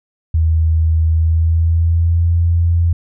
sine tone with pitch glide, 80.4 to 84.84 Hz, E2 to F2, -43 to -50 cents, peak -10 dBFS, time 0.34-2.93 s, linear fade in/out 5 ms, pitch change +93 cents, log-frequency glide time 1.08-2.29 s, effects none

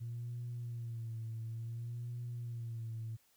sine tone with vibrato, 116.5 Hz, A#2, 1 cent flat, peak -38 dBFS, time 0-3.17 s, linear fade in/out 20 ms, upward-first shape sine, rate 0.57 Hz, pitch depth 59 cents each way, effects tanh soft clip ceiling -35 dBFS + white hiss -71 dBFS RMS until 3.36 s

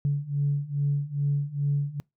sine beating tone pair, 141.8 / 144.2 Hz, C#3 / D3, +40 / -31 cents, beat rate 2.4 Hz, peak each -27 / -25 dBFS, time 0.05-2 s, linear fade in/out 0 ms, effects noise-tail reverb RT60 0.2 s tail -26 dB re dry + tanh soft clip ceiling -16 dBFS

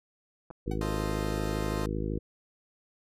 clicks, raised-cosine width 1 ms, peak -31 dBFS, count 2, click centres 0.504 / 0.51 s
harmonic tone, 52.8 Hz, G#1, 29 cents sharp, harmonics 1 / 2 / 3 / 4 / 5 / 6 / 7 / 8 / 9, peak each -34 / -37 / -37 / -39 / -40 / -38 / -39 / -44 / -41 dBFS, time 0.66-2.19 s, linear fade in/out 10 ms
45% pulse tone with exponential decay, 754 Hz, F#5, 32 cents sharp, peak -37 dBFS, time 0.71-0.8 s, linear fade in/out 5 ms, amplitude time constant 18 ms
20% pulse chord, F dominant seventh, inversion none, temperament equal, 349.2 / 440 / 523.3 / 622.3 Hz, F4 / A4 / C5 / Eb5, 0 / 0 / 0 / 0 cents, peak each -36 dBFS, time 0.81-1.86 s, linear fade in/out 2 ms
effects resampled to 32000 Hz

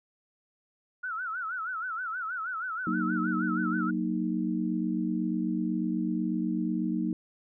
sine tone with vibrato, 1396.9 Hz, F6, in tune, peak -31 dBFS, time 1.03-3.91 s, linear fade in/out 10 ms, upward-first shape sine, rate 6.3 Hz, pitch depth 150 cents each way
sine chord, D# minor, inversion first, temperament equal, 185 / 233.1 / 311.1 Hz, F#3 / A#3 / D#4, 0 / 0 / 0 cents, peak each -31 dBFS, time 2.87-7.13 s, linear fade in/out 2 ms
effects none

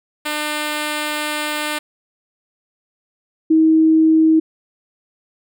5% pulse / sine tone pair in turn, 300.8 / 318.4 Hz, D4 / D#4, +42 / +40 cents, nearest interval minor second, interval 98 cents, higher second, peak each -9 dBFS, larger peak neither, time 0.25-1.79 / 3.5-4.4 s, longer first, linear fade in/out 10 ms, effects none

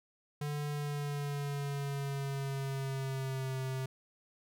square tone with pitch glide, 146.83 to 131.57 Hz, D3 to C3, 0 to +10 cents, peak -35 dBFS, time 0.41-3.86 s, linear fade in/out 5 ms, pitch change -190 cents, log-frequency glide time 0.7-3.59 s, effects none

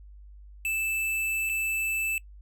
square tone with dropouts, 2637 Hz, E7, in tune, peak -27 dBFS, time 0.65-2.18 s, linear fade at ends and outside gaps 1 ms, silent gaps 1.492-1.496 s, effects noise-tail reverb RT60 0.1 s tail -23 dB re dry + added 50 Hz sine -45 dBFS peak until 2.41 s

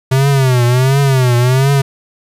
square tone with vibrato, 130 Hz, C3, 11 cents flat, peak -9 dBFS, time 0.11-1.82 s, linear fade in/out 10 ms, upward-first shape triangle, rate 1.4 Hz, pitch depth 150 cents each way, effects resampled to 32000 Hz + 8-bit

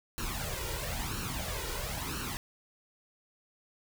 pink noise with flanger, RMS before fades -36 dBFS, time 0.18-2.37 s, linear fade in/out 0 ms, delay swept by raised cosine 0.71 to 2.11 ms, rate 1 Hz, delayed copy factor +0.7, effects none

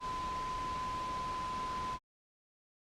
sine tone in noise, 1017 Hz, C6, 50 cents flat, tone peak -36 dBFS, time 0-1.99 s, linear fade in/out 50 ms, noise pink, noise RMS -44 dBFS, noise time 0-1.99 s, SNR +5 dB, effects low-pass 5000 Hz 12 dB/octave + Opus 48 kbps

